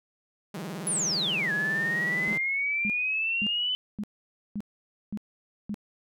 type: tone with vibrato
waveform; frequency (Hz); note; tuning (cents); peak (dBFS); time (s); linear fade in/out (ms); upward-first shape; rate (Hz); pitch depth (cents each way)
sawtooth; 179.1; F3; +44; -30; 0.54-2.38; 5; sine; 19; 280
type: exponential two-way sweep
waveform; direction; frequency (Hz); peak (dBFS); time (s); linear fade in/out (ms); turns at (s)
sine; down then up; 10430 to 1669 to 3032; -25; 0.87-3.75; 0; 1.52
type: tone bursts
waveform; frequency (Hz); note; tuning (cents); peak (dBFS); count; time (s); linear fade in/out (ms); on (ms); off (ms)
sine; 207.7; G#3; 0; -29; 7; 2.28-5.743; 0; 49; 520
effects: none